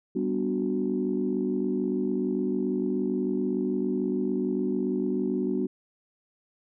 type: chord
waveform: sine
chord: G major seventh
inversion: none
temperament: equal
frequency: 196 / 246.9 / 293.7 / 370 Hz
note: G3 / B3 / D4 / F#4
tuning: 0 / 0 / 0 / 0 cents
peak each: -30 / -29 / -31 / -29 dBFS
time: 0.15-5.67 s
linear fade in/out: 10 ms
effects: tanh soft clip ceiling -15 dBFS